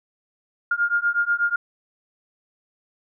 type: beating tone pair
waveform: sine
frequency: 1408 / 1416.2 Hz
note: F6 / F6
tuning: +14 / +24 cents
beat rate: 8.2 Hz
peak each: -22 / -22 dBFS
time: 0.71-1.56 s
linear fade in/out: 5 ms
effects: none